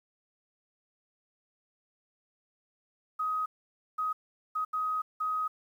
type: tone bursts at uneven times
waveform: sine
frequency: 1259 Hz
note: D#6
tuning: 20 cents sharp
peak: -28 dBFS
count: 5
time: 3.19-3.46 / 3.98-4.13 / 4.55-4.65 / 4.73-5.02 / 5.2-5.48 s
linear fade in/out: 10 ms
effects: 10-bit